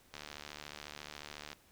click train, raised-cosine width 0.2 ms, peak -27 dBFS, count 104, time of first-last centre 0.14-1.53 s, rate 74.1 Hz, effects pink hiss -65 dBFS RMS until 1.71 s

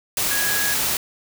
sine tone in noise, 1661.2 Hz, G#6, in tune, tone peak -24 dBFS, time 0.31-0.74 s, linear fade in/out 2 ms, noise white, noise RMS -22 dBFS, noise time 0.17-0.97 s, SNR -5 dB, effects none

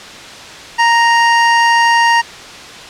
25% pulse tone, 932.3 Hz, A#5, in tune, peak -4 dBFS, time 0.78-2.22 s, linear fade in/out 20 ms, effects white hiss -31 dBFS RMS until 2.89 s + low-pass 5000 Hz 12 dB/octave

